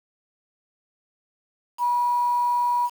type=tone with quantisation; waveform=sine; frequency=969 Hz; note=B5; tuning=33 cents flat; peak=-19 dBFS; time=1.78-2.9 s; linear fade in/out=50 ms; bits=7; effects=none